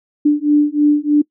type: beating tone pair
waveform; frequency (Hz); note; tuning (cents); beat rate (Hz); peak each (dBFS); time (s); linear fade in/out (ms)
sine; 293.7 / 296.9; D4 / D4; 0 / +19; 3.2; -13; 0.25-1.22; 10
effects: noise-tail reverb RT60 0.1 s tail -23 dB re dry